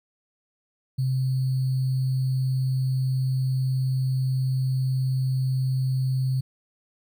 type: tone with sample-and-hold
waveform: sine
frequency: 130.81 Hz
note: C3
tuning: in tune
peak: -21 dBFS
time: 0.98-6.41 s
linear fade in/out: 10 ms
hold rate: 4410 Hz
effects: none